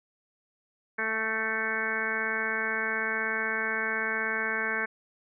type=harmonic tone with a mistuned harmonic; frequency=221 Hz; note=A3; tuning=8 cents sharp; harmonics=1 / 2 / 3 / 4 / 5 / 6 / 7 / 8 / 9 / 10; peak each=-41 / -37 / -42 / -41 / -39 / -41 / -31 / -33 / -41 / -35 dBFS; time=0.98-4.86 s; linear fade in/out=10 ms; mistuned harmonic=4; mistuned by=-18 cents; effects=none